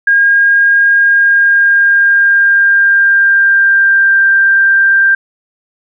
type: tone with pitch glide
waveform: sine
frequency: 1622 to 1582.2 Hz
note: G#6 to G6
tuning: -41 to +16 cents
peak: -5 dBFS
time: 0.07-5.15 s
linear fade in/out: 5 ms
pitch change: -43 cents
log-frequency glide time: 0.92-4.25 s
effects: none